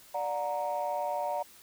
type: chord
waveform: sine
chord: D augmented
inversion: none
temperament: equal with one note detuned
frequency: 587.3 / 726 / 932.3 Hz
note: D5 / F#5 / A#5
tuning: 0 / -33 / 0 cents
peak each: -33 dBFS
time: 0.14-1.43 s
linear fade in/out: 10 ms
effects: tanh soft clip ceiling -23 dBFS + white hiss -55 dBFS RMS until 1.62 s